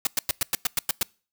white noise bursts, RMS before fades -23 dBFS, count 9, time 0.05-1.03 s, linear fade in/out 2 ms, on 20 ms, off 100 ms, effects noise-tail reverb RT60 0.4 s tail -26 dB re dry

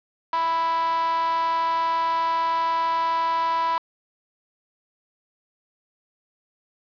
sawtooth tone with high-pass filter, 329.6 Hz, E4, in tune, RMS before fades -23 dBFS, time 0.33-3.78 s, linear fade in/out 2 ms, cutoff 950 Hz, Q 8.5, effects resampled to 11025 Hz + 7-bit

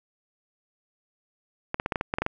clicks, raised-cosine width 0.5 ms, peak -11 dBFS, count 10, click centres 1.744 / 1.799 / 1.861 / 1.922 / 1.958 / 2.011 / 2.139 / 2.185 / 2.22 / 2.264 s, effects none

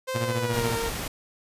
sawtooth tone with pitch glide, 520 to 460.6 Hz, C5 to A#4, -11 to -21 cents, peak -24 dBFS, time 0.07-0.9 s, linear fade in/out 20 ms, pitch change -210 cents, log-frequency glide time 0.24-0.69 s
sawtooth tone with tremolo, 117 Hz, A#2, 7 cents sharp, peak -20 dBFS, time 0.14-0.77 s, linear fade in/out 20 ms, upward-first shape sine, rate 14 Hz, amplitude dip 70%
pink noise, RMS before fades -32 dBFS, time 0.53-1.08 s, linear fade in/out 5 ms
effects resampled to 32000 Hz

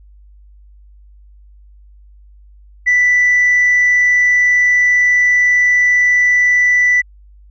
sine tone, 1977 Hz, B6, 1 cent sharp, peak -7 dBFS, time 2.86-7.02 s, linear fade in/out 20 ms, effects tanh soft clip ceiling -6 dBFS + added 50 Hz sine -40 dBFS peak until 7.5 s

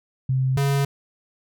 sine / square tone pair in turn, 131 / 139.47 Hz, C3 / C#3, +2 / +11 cents, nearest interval minor second, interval 109 cents, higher second, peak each -18 / -19 dBFS, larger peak first, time 0.29-0.57 / 0.57-0.85 s, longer neither, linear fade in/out 5 ms, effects none

